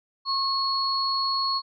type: tone pair together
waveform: sine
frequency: 1086 / 4344 Hz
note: C#6 / C#8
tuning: -36 / -36 cents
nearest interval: 2 octaves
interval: 2400 cents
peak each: -26 / -25 dBFS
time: 0.25-1.62 s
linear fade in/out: 50 ms
effects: none